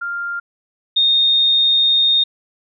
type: tone pair in turn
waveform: sine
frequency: 1396.9 / 3684 Hz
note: F6 / A#7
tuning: 0 / -21 cents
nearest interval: octave + perfect fourth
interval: 1679 cents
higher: second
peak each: -21 / -11 dBFS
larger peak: second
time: 0.01-0.4 / 0.96-2.24 s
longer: second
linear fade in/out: 10 ms
effects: none